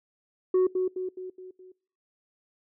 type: tone with echo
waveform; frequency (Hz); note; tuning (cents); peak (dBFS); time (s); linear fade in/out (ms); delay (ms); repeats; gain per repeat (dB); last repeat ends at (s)
sine; 370; F#4; 0; -16; 0.54-0.67; 5; 210; 5; -6; 1.72
effects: noise-tail reverb RT60 0.5 s tail -25 dB re dry + tanh soft clip ceiling -18 dBFS